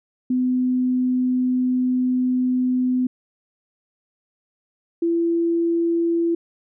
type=tone pair in turn; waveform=sine; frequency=252.9 / 336.9 Hz; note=B3 / E4; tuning=+41 / +38 cents; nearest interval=perfect fourth; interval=497 cents; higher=second; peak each=-17 dBFS; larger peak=neither; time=0.3-3.07 / 5.02-6.35 s; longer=first; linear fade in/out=5 ms; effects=none